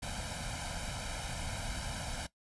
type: noise with comb filter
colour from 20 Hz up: pink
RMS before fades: -39 dBFS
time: 0.02-2.27 s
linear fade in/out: 10 ms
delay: 1.3 ms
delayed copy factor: +0.85
effects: noise-tail reverb RT60 0.1 s tail -17 dB re dry + resampled to 24000 Hz